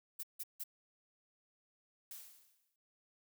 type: noise bursts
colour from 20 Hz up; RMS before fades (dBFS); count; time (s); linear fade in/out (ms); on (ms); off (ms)
violet; -42; 3; 0.19-0.639; 10; 43; 160
type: noise with exponential decay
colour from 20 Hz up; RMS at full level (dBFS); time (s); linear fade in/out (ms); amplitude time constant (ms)
blue; -47; 2.11-2.76; 2; 140
effects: none